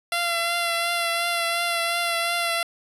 10% pulse tone with vibrato, 684 Hz, F5, 36 cents flat, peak -14 dBFS, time 0.12-2.63 s, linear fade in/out 2 ms, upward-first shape triangle, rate 2.8 Hz, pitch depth 26 cents each way, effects resampled to 32000 Hz

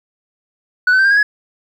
sine tone with pitch steps, 1480 / 1519 / 1559 / 1600 / 1642.2 / 1685.4 Hz, F#6 / F#6 / G6 / G6 / G#6 / G#6, 0 / +45 / -10 / +35 / -20 / +25 cents, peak -6 dBFS, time 0.87-1.23 s, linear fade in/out 5 ms, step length 60 ms, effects tanh soft clip ceiling -8 dBFS + 8-bit

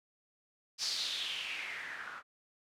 blue noise with low-pass filter sweep, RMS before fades -39 dBFS, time 0.78-2.23 s, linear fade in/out 50 ms, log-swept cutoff 5200 to 1300 Hz, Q 4.4, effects none

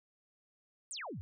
sine exponential sweep, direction down, 9440 to 76.8 Hz, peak -40 dBFS, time 0.91-1.21 s, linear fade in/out 0 ms, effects none

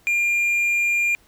triangle tone, 2400 Hz, D7, 37 cents sharp, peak -16 dBFS, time 0.07-1.15 s, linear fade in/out 0 ms, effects pink hiss -57 dBFS RMS until 1.27 s

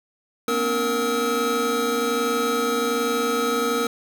square tone cluster, 235.7 / 257 / 288.2 / 466.7 / 1284 Hz, A#3 / C4 / D4 / A#4 / E6, +19 / -31 / -33 / +2 / -46 cents, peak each -31 / -31 / -33 / -24 / -27 dBFS, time 0.48-3.87 s, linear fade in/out 2 ms, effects none

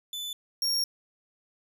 40% pulse tone pair in turn, 3500 / 5556 Hz, A7 / F8, -10 / -10 cents, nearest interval minor sixth, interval 800 cents, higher second, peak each -32 / -24 dBFS, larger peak second, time 0.13-0.33 / 0.62-0.84 s, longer second, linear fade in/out 2 ms, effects none

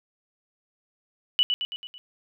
sine tone with echo, 2960 Hz, F#7, in tune, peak -16 dBFS, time 1.39-1.43 s, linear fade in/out 0 ms, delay 110 ms, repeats 5, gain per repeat -5 dB, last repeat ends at 1.98 s, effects none

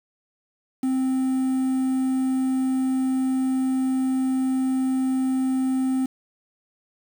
triangle tone with quantisation, 261.6 Hz, C4, in tune, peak -18 dBFS, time 0.83-6.06 s, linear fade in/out 5 ms, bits 7, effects none

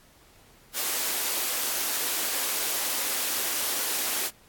white high-pass noise, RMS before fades -28 dBFS, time 0.73-4.31 s, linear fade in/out 50 ms, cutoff 260 Hz, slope 24 dB/octave, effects pink hiss -57 dBFS RMS until 4.48 s + AAC 64 kbps

